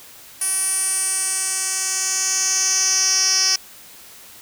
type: tone with band-pass filter sweep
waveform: 10% pulse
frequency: 380 Hz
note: F#4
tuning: 46 cents sharp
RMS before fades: -20 dBFS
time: 0.41-3.56 s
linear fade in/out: 5 ms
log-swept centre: 10000 to 5300 Hz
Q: 5.4
effects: white hiss -43 dBFS RMS until 4.41 s